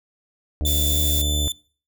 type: harmonic tone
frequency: 74.3 Hz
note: D2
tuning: 21 cents sharp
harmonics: 1 / 2 / 3 / 4 / 5 / 6 / 7 / 8 / 9 / 10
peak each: -21 / -35 / -40 / -33 / -44 / -41 / -46 / -42 / -46 / -50 dBFS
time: 0.61-1.48 s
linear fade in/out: 0 ms
type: tone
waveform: sawtooth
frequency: 3520 Hz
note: A7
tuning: in tune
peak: -20 dBFS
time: 0.65-1.52 s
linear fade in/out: 2 ms
type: noise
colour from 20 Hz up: violet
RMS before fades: -25 dBFS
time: 0.66-1.22 s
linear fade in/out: 5 ms
effects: noise-tail reverb RT60 0.4 s tail -22 dB re dry